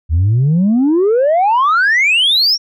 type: exponential sweep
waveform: sine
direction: up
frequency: 74.8 to 5690 Hz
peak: -7 dBFS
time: 0.09-2.58 s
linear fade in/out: 50 ms
effects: tanh soft clip ceiling -7 dBFS